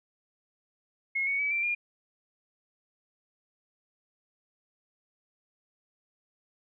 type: tone with pitch steps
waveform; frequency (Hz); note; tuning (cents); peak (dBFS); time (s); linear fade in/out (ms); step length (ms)
sine; 2166 / 2226 / 2287 / 2350 / 2414; C#7 / C#7 / D7 / D7 / D7; -41 / +7 / -47 / +1 / +47; -26; 1.15-1.75; 10; 120
effects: none